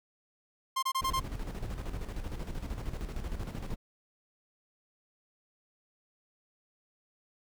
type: tone bursts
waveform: 45% pulse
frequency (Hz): 1055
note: C6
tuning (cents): +14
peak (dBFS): -28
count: 5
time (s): 0.76-1.199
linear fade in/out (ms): 10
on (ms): 67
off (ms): 26
type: noise with tremolo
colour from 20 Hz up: brown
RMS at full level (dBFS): -35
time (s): 1.01-3.76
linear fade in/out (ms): 20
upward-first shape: square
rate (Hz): 13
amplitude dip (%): 55
effects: none